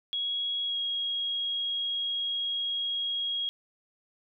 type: tone with pitch glide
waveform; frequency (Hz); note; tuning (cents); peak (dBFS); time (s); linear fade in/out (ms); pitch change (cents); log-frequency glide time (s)
sine; 3322 to 3288; G#7 to G#7; 0 to -18; -28; 0.13-3.49; 0; -18; 0.66-0.76
effects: none